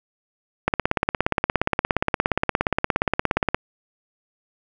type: click train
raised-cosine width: 0.5 ms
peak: -3 dBFS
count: 50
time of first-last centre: 0.68-3.545 s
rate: 17.1 Hz
effects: none